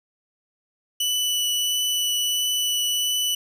sawtooth tone with vibrato, 2969 Hz, F#7, 5 cents sharp, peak -18 dBFS, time 1-3.35 s, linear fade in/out 5 ms, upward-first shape triangle, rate 1.5 Hz, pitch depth 9 cents each way, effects none

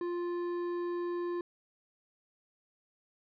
triangle tone with hard clipping, 349.2 Hz, F4, in tune, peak -34 dBFS, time 0.01-1.41 s, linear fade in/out 2 ms, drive 12 dB, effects resampled to 11025 Hz

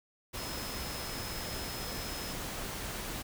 sine tone in noise, 5150 Hz, E8, 41 cents flat, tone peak -45 dBFS, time 0.36-2.34 s, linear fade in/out 20 ms, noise pink, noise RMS -39 dBFS, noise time 0.33-3.23 s, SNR -9 dB, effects none

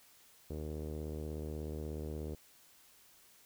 sawtooth tone with low-pass filter, 76.6 Hz, D#2, 27 cents flat, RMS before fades -41 dBFS, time 0.5-2.35 s, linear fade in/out 5 ms, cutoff 450 Hz, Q 2.8, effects white hiss -63 dBFS RMS until 3.45 s

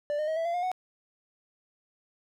triangle tone with pitch steps, 587.3 / 610.1 / 633.8 / 658.5 / 684 / 710.6 / 738.2 Hz, D5 / D#5 / D#5 / E5 / F5 / F5 / F#5, 0 / -34 / +32 / -2 / -36 / +30 / -4 cents, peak -25 dBFS, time 0.1-0.716 s, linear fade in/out 0 ms, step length 88 ms, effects none

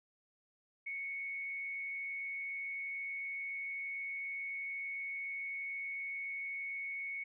sine tone with frequency modulation, 2212 Hz, C#7, 4 cents flat, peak -38 dBFS, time 0.86-7.24 s, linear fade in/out 10 ms, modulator 89.1 Hz, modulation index 0.39, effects none

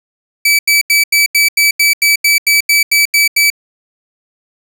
sawtooth tone bursts, 2301 Hz, D7, 36 cents flat, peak -4 dBFS, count 14, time 0.45-3.502 s, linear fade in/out 5 ms, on 140 ms, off 84 ms, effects none

